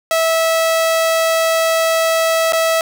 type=tone with dropouts; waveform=sawtooth; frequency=652 Hz; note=E5; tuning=19 cents flat; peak=-9 dBFS; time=0.11-2.81 s; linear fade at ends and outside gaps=1 ms; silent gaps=2.523-2.532 s; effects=none